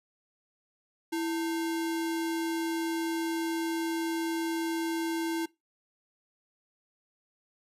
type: tone with sample-and-hold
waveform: sine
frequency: 329.6 Hz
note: E4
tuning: in tune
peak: -28 dBFS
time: 1.12-5.46 s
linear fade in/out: 10 ms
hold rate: 1225 Hz
effects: noise-tail reverb RT60 0.2 s tail -20 dB re dry + resampled to 32000 Hz